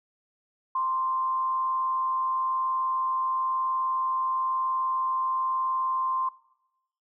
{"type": "tone with frequency modulation", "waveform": "sine", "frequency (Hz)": 1046.5, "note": "C6", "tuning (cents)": 0, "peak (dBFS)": -24, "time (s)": [0.75, 6.29], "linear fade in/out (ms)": 5, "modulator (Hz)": 127, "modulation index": 0.25, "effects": ["noise-tail reverb RT60 0.9 s tail -21 dB re dry"]}